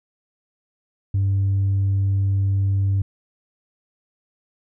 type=tone with tanh clipping; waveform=triangle; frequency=98 Hz; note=G2; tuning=in tune; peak=-17 dBFS; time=1.14-3.02 s; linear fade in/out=5 ms; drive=6 dB; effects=none